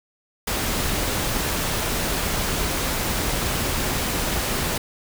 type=noise; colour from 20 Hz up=pink; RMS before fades=-24 dBFS; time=0.47-4.78 s; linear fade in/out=5 ms; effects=none